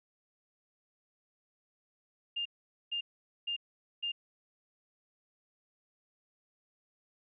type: tone bursts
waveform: sine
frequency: 2809 Hz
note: F7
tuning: 9 cents sharp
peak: -32 dBFS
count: 4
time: 2.36-4.12 s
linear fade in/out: 10 ms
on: 95 ms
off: 460 ms
effects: none